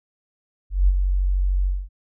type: tone with ADSR envelope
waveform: sine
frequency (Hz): 46.67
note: F#1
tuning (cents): +16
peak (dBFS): -11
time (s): 0.7-1.89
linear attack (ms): 180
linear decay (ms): 40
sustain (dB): -6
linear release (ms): 230
effects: none